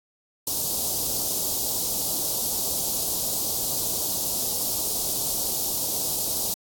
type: band-stop noise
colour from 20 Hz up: white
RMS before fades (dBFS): -26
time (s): 0.47-6.54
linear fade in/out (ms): 2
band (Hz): 840 to 4100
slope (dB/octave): 24
effects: AAC 64 kbps